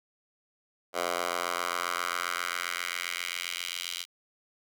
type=tone with high-pass filter sweep; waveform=10% pulse; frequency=87.5 Hz; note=F2; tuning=4 cents sharp; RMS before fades=-33 dBFS; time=0.93-4.06 s; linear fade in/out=50 ms; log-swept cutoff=680 to 3300 Hz; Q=1.8; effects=none